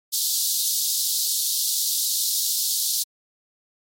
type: high-pass noise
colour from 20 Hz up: pink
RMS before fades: -23 dBFS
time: 0.12-3.04 s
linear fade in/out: 20 ms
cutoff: 3800 Hz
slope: 48 dB/octave
effects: MP3 64 kbps